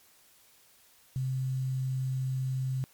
sine tone with quantisation, 130.81 Hz, C3, in tune, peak -28 dBFS, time 1.16-2.84 s, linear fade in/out 0 ms, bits 9, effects white hiss -61 dBFS RMS until 2.93 s + MP3 96 kbps

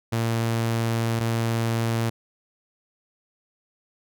sawtooth tone pair in turn, 114.8 / 114.8 Hz, A#2 / A#2, -26 / -26 cents, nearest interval unison, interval 0 cents, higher neither, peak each -18 dBFS, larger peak neither, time 0.12-1.2 / 1.2-2.1 s, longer first, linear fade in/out 10 ms, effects none

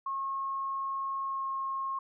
sine tone with pitch glide, 1085 to 1078.1 Hz, C#6 to C#6, -37 to -49 cents, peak -31 dBFS, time 0.06-1.99 s, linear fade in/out 5 ms, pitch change -12 cents, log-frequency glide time 1.25-1.45 s, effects none

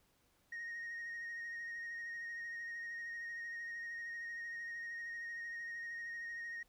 sine tone with vibrato, 1864.7 Hz, A#6, in tune, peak -40 dBFS, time 0.52-6.63 s, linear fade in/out 5 ms, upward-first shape sine, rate 13 Hz, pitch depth 18 cents each way, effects tanh soft clip ceiling -40 dBFS + pink hiss -74 dBFS RMS until 6.68 s

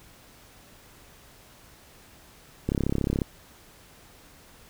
click train, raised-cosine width 3 ms, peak -12 dBFS, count 19, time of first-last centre 2.69-3.218 s, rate 34.1 Hz, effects pink hiss -53 dBFS RMS until 4.69 s

